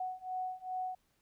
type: beating tone pair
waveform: sine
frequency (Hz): 740 / 742.5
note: F#5 / F#5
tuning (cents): 0 / +6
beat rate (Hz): 2.5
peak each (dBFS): -40 / -39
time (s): 0-0.95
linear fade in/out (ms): 5
effects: pink hiss -75 dBFS RMS until 1.21 s